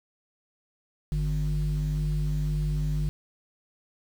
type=tone pair together; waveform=sine; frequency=49.67 / 151 Hz; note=G1 / D3; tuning=+24 / +48 cents; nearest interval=octave + perfect fifth; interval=1924 cents; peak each=-25 dBFS; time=1.12-3.09 s; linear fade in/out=0 ms; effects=tanh soft clip ceiling -21 dBFS + 8-bit